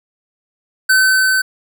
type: tone with level ramp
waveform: square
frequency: 1527 Hz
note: G6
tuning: 46 cents flat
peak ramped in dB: -9 to -13 dBFS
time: 0.89-1.42 s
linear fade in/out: 10 ms
effects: none